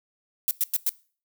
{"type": "noise bursts", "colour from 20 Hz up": "violet", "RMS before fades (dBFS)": -23, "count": 4, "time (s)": [0.48, 0.893], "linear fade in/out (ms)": 0, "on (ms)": 29, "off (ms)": 99, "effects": ["noise-tail reverb RT60 0.4 s tail -21 dB re dry"]}